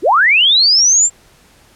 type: linear sweep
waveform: sine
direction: up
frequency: 268.9 to 7470 Hz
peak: -7 dBFS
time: 0.02-1.1 s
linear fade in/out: 50 ms
effects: pink hiss -48 dBFS RMS until 1.75 s + low-pass 12000 Hz 12 dB/octave